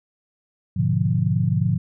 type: chord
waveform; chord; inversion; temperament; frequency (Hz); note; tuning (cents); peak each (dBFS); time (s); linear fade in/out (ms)
sine; G# diminished seventh; none; equal; 103.83 / 123.47 / 146.83 / 174.61; G#2 / B2 / D3 / F3; 0 / 0 / 0 / 0; -23; 0.76-1.78; 10
effects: none